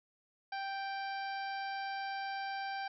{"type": "harmonic tone", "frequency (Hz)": 784, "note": "G5", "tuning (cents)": 0, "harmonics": [1, 2, 3, 4, 5, 6, 7], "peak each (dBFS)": [-38, -43, -49, -54, -56, -51, -59], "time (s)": [0.52, 2.88], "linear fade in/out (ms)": 5, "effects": []}